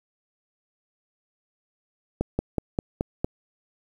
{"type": "slowing click train", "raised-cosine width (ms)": 2, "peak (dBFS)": -10, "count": 6, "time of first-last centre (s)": [2.21, 3.245], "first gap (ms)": 180, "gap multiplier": 1.07, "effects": ["8-bit"]}